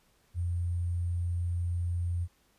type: tone with sample-and-hold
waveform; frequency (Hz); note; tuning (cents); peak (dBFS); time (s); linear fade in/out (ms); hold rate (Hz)
sine; 87; F2; -6; -28; 0.34-2.28; 50; 8820
effects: pink hiss -68 dBFS RMS until 2.58 s + resampled to 32000 Hz